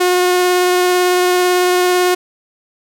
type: tone with vibrato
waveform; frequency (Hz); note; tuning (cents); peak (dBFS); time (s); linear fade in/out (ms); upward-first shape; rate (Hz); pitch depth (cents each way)
sawtooth; 360.8; F#4; -44; -7; 0-2.15; 10; triangle; 18; 11
effects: none